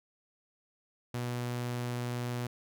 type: tone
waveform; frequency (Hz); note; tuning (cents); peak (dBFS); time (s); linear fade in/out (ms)
sawtooth; 121.8; B2; -24; -29; 1.14-2.47; 5
effects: none